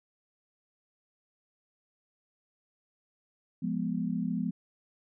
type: chord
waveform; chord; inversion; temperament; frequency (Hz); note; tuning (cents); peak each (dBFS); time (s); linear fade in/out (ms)
sine; F diminished; none; equal; 174.61 / 207.7 / 246.9; F3 / Ab3 / Cb4; 0 / 0 / 0; -33; 3.62-4.51; 10
effects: none